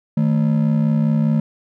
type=ring-modulated tone; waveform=triangle; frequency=188.3 Hz; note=F#3; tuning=31 cents sharp; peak=-9 dBFS; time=0.17-1.4 s; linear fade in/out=2 ms; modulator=32.5 Hz; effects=none